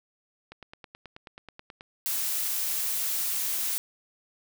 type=click train; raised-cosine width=0.3 ms; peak=-27 dBFS; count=13; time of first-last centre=0.52-1.809 s; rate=9.31 Hz
type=noise; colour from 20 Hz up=blue; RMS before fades=-29 dBFS; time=2.06-3.78 s; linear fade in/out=0 ms
effects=none